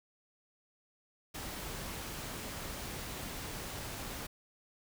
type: noise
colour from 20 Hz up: pink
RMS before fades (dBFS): -42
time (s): 1.34-4.27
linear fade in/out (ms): 10
effects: none